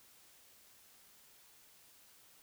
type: silence
effects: white hiss -63 dBFS RMS until 2.42 s